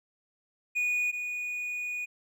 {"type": "tone pair in turn", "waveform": "triangle", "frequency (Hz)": [2462, 2462], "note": ["D#7", "D#7"], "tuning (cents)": [-19, -19], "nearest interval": "unison", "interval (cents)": 0, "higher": "neither", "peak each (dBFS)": [-24, -30], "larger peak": "first", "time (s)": [[0.75, 1.12], [1.12, 2.06]], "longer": "second", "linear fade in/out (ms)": 20, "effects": []}